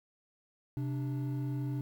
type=tone pair together; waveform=triangle; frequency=130.81 / 293.8 Hz; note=C3 / D4; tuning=0 / +1 cents; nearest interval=octave + major second; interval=1401 cents; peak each=-31 / -37 dBFS; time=0.77-1.81 s; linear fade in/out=0 ms; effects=10-bit